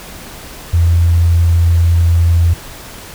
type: tone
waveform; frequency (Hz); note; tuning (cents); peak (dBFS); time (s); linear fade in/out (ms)
sine; 84.8; E2; +50; -7; 0.73-2.54; 10
effects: pink hiss -32 dBFS RMS until 3.14 s